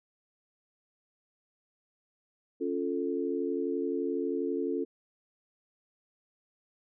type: chord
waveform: sine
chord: Db augmented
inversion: none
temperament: equal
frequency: 277.2 / 349.2 / 440 Hz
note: Db4 / F4 / A4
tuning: 0 / 0 / 0 cents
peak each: -33 dBFS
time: 2.6-4.85 s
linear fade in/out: 20 ms
effects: none